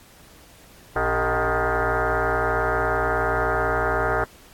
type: tone with frequency modulation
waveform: sine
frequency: 394.3 Hz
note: G4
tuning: 10 cents sharp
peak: -19 dBFS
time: 0.96-4.24 s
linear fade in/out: 2 ms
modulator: 170 Hz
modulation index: 7.1
effects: pink hiss -50 dBFS RMS until 4.53 s + AAC 64 kbps